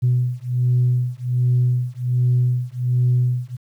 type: beating tone pair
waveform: sine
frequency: 123.47 / 124.77 Hz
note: B2 / B2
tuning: 0 / +18 cents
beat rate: 1.3 Hz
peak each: -18 dBFS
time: 0.02-3.57 s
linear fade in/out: 20 ms
effects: tanh soft clip ceiling -10 dBFS + 9-bit